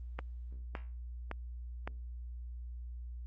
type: click train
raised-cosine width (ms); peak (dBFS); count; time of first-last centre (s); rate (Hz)
0.5; -23; 4; 0.19-1.875; 1.78
effects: added 60 Hz sine -41 dBFS peak until 3.26 s + Opus 24 kbps